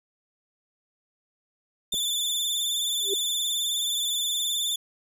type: tone with vibrato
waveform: sawtooth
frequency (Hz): 3520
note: A7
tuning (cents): 0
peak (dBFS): -22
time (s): 1.92-4.76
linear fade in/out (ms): 5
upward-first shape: sine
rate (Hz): 19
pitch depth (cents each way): 48
type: clicks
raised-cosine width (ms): 2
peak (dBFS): -27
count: 2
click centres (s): 1.938 / 1.943
type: tone with exponential growth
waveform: sine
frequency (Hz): 394.9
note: G4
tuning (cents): +13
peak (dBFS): -22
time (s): 3-3.14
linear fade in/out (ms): 5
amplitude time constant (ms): 29
effects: none